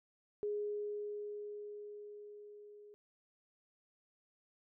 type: tone with level ramp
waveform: sine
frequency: 415.3 Hz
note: G#4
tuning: in tune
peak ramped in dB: -34 to -54 dBFS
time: 0.43-2.94 s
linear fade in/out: 0 ms
effects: none